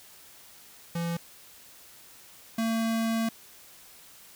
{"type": "tone pair in turn", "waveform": "square", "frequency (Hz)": [169.4, 226.1], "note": ["E3", "A3"], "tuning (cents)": [48, 47], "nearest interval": "perfect fourth", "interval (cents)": 499, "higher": "second", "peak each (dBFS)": [-29, -26], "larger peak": "second", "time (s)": [[0.95, 1.17], [2.58, 3.29]], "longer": "second", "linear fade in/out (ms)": 5, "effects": ["white hiss -52 dBFS RMS until 4.35 s"]}